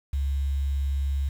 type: tone with quantisation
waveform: sine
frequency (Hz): 69.3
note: C#2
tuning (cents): 0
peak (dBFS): -23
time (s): 0.13-1.29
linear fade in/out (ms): 5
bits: 8
effects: none